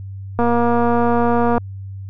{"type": "click train", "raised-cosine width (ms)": 1, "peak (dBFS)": -5, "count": 283, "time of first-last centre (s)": [0.39, 1.58], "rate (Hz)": 237, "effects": ["added 97 Hz sine -28 dBFS peak until 2.09 s"]}